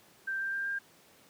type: tone with pitch steps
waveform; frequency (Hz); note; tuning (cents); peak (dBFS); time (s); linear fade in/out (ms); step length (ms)
sine; 1570 / 1580 / 1590.1 / 1600.2; G6 / G6 / G6 / G6; +2 / +13 / +24 / +35; -31; 0.27-0.79; 10; 130
effects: pink hiss -60 dBFS RMS until 1.29 s + high-pass 150 Hz 12 dB/octave

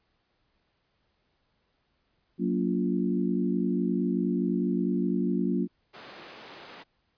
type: chord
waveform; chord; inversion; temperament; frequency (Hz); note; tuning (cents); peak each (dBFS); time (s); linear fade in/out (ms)
sine; Gb major seventh; none; equal with one note detuned; 185 / 233.1 / 284.5 / 349.2; Gb3 / Bb3 / Db4 / F4; 0 / 0 / +45 / 0; -28 / -29 / -31 / -32; 2.38-5.68; 50
type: band-pass noise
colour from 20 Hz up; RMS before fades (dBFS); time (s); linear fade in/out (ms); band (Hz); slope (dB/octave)
pink; -47; 5.93-6.84; 20; 290 to 4600; 12
effects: pink hiss -73 dBFS RMS until 7.17 s + resampled to 11025 Hz

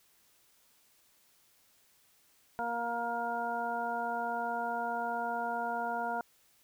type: harmonic tone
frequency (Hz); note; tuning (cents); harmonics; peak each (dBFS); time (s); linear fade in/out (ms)
235.3; A#3; +16; 1 / 2 / 3 / 4 / 6; -43 / -42 / -35 / -37 / -39; 2.59-6.21; 0
effects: white hiss -67 dBFS RMS until 6.63 s

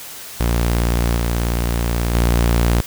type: tone with level steps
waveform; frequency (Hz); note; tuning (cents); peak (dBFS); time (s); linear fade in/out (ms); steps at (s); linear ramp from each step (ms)
sawtooth; 58.5; A#1; +7; -11 / -13 / -9; 0.4-2.81; 5; 1.16 / 2.14; 10
effects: white hiss -34 dBFS RMS until 2.86 s

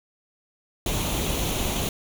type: noise with comb filter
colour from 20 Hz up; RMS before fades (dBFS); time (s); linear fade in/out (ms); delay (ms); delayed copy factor
pink; -26; 0.86-1.89; 2; 0.3; +0.55
effects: none

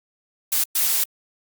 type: noise bursts at uneven times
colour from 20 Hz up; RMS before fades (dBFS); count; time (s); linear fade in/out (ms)
blue; -20; 2; 0.52-0.64 / 0.75-1.04; 5
effects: Opus 48 kbps

